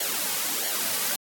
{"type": "noise with flanger", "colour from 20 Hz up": "white", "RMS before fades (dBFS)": -27, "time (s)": [0, 1.16], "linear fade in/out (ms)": 5, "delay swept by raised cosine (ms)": [0.79, 2.99], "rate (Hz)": 1.5, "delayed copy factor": -0.65, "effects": ["high-pass 200 Hz 12 dB/octave", "AAC 64 kbps"]}